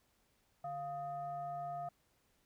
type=tone with frequency modulation; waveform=sine; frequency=698.5 Hz; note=F5; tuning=in tune; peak=-39 dBFS; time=0.64-1.89 s; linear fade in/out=5 ms; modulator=552 Hz; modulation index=0.51; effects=pink hiss -75 dBFS RMS until 2.45 s